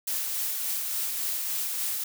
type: noise with tremolo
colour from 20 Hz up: blue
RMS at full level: -29 dBFS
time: 0.07-2.04 s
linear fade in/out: 5 ms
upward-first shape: sine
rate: 3.5 Hz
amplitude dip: 25%
effects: none